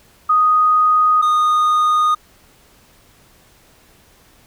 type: tone pair in turn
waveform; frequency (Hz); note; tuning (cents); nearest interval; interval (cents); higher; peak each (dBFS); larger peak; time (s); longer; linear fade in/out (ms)
sine / triangle; 1244.5 / 1232.3; D#6 / D#6; 0 / -17; unison; 17; first; -10; neither; 0.29-1.22 / 1.22-2.15; neither; 10
effects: pink hiss -51 dBFS RMS until 4.46 s